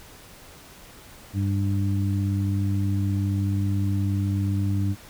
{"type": "harmonic tone", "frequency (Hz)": 99, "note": "G2", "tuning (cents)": 18, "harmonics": [1, 2, 3], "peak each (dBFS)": [-22, -29, -31], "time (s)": [1.33, 4.96], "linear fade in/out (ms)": 50, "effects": ["pink hiss -47 dBFS RMS until 5.09 s"]}